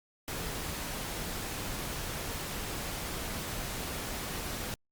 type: noise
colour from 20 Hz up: pink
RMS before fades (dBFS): -37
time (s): 0.28-4.74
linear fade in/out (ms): 0
effects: Opus 48 kbps